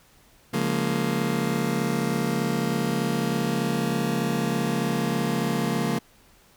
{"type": "chord", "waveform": "30% pulse", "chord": "Bb minor seventh", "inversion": "first", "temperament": "just", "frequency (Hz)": [139.85, 174.81, 209.8, 233.1], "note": ["Db3", "F3", "Ab3", "Bb3"], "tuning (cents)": [16, 2, 18, 0], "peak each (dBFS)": [-27, -26, -27, -25], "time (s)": [0.53, 5.99], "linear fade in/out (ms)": 10, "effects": ["pink hiss -57 dBFS RMS until 6.56 s"]}